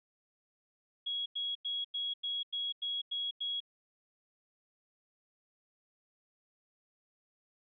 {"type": "tone bursts", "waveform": "sine", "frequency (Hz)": 3322, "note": "G#7", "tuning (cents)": 0, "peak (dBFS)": -33, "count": 9, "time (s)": [1.06, 3.604], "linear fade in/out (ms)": 10, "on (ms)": 200, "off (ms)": 93, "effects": []}